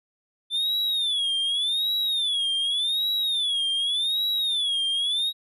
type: tone with vibrato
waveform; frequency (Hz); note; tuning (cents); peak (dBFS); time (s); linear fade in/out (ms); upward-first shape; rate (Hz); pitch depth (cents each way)
triangle; 3520; A7; 0; -21; 0.5-5.33; 50; sine; 0.86; 170
effects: resampled to 32000 Hz